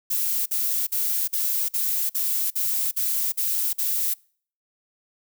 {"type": "noise bursts", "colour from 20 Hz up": "violet", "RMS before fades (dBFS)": -24, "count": 10, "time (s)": [0.1, 4.141], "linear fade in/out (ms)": 10, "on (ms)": 360, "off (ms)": 49, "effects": ["noise-tail reverb RT60 0.5 s tail -26 dB re dry"]}